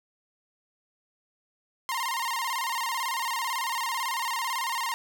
sawtooth tone with vibrato, 987.8 Hz, B5, in tune, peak -24 dBFS, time 1.89-4.94 s, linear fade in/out 0 ms, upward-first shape square, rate 18 Hz, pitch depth 110 cents each way, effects none

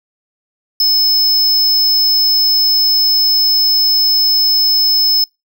square tone, 5210 Hz, E8, 21 cents flat, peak -10 dBFS, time 0.8-5.24 s, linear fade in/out 2 ms, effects noise-tail reverb RT60 0.2 s tail -23 dB re dry

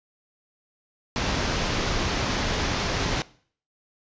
pink low-pass noise, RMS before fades -26 dBFS, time 1.16-3.22 s, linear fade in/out 0 ms, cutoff 6400 Hz, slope 48 dB/octave, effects noise-tail reverb RT60 0.5 s tail -20 dB re dry + resampled to 16000 Hz

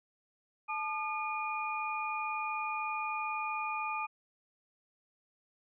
sine tone cluster, 869 / 1212 / 2441 Hz, A5 / D#6 / D#7, -22 / -46 / -34 cents, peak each -37 / -37 / -38 dBFS, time 0.68-4.07 s, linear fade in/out 20 ms, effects none

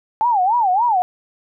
sine tone with vibrato, 840 Hz, G#5, 19 cents sharp, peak -13 dBFS, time 0.21-1.02 s, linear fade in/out 0 ms, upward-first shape sine, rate 3.5 Hz, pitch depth 260 cents each way, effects none

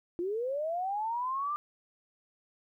sine linear sweep, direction up, 334.4 to 1206 Hz, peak -30 dBFS, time 0.19-1.56 s, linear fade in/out 0 ms, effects 12-bit

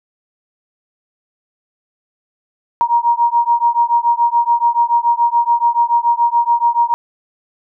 sine beating tone pair, 940 / 947 Hz, A#5 / A#5, +14 / +27 cents, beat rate 7 Hz, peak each -14 dBFS, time 2.81-6.94 s, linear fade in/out 0 ms, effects none

